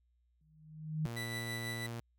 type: tone with exponential growth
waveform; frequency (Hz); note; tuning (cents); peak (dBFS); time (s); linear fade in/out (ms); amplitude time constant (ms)
sine; 155.56; D#3; 0; -29; 0.41-1.06; 2; 140
type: tone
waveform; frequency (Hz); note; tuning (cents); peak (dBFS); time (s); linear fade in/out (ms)
sawtooth; 117.1; A#2; +8; -36; 1.05-2; 0
type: tone with tremolo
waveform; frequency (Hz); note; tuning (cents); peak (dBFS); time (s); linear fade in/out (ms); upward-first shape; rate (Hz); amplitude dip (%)
30% pulse; 1975.5; B6; 0; -36; 1.16-1.87; 10; sine; 6.1; 40
effects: added 60 Hz sine -70 dBFS peak until 2.18 s